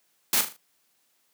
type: noise with echo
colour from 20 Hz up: white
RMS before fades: -22 dBFS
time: 0.33-0.41 s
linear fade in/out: 2 ms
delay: 39 ms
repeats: 4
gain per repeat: -8 dB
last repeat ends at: 0.566 s
effects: white hiss -69 dBFS RMS until 1.33 s + high-pass 150 Hz 12 dB/octave